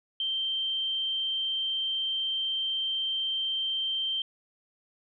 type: tone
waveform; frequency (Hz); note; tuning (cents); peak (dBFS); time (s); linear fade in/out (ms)
sine; 3136; G7; 0; -27; 0.2-4.22; 2
effects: none